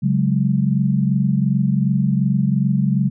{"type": "chord", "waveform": "sine", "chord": "C# suspended fourth", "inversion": "none", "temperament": "equal", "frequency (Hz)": [138.59, 185, 207.7], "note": ["C#3", "F#3", "G#3"], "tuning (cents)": [0, 0, 0], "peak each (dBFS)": [-18, -19, -20], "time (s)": [0.02, 3.1], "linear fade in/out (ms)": 20, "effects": []}